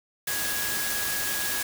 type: tone in noise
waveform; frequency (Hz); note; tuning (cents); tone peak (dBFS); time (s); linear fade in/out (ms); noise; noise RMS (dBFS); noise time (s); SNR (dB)
sine; 1661.2; G#6; 0; -33; 0.27-1.63; 5; white; -29; 0.27-1.63; -7
effects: none